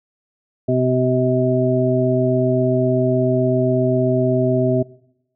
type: harmonic tone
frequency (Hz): 127.4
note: C3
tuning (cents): -46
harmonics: 1 / 2 / 3 / 5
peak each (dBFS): -20 / -20 / -20 / -20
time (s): 0.68-4.83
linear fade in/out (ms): 10
effects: noise-tail reverb RT60 0.8 s tail -21 dB re dry